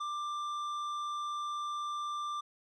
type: tone with tanh clipping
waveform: sine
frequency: 1184 Hz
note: D6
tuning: 14 cents sharp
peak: -36 dBFS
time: 0-2.41 s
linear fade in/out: 10 ms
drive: 10 dB
effects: none